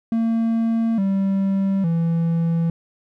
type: tone with pitch steps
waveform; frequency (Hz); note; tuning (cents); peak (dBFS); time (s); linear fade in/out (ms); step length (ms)
triangle; 227.5 / 194.65 / 166.54; A#3 / G3 / E3; -42 / -12 / +18; -15; 0.12-2.7; 2; 860
effects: none